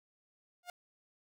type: tone with exponential growth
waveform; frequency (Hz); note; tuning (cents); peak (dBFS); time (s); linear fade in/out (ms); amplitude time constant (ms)
sawtooth; 710; F5; +28; -35; 0.63-0.7; 2; 15
effects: none